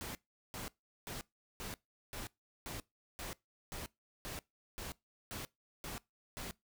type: noise bursts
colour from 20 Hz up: pink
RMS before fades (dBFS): -44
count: 13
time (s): 0.01-6.51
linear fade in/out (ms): 0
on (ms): 140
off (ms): 390
effects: noise-tail reverb RT60 0.2 s tail -22 dB re dry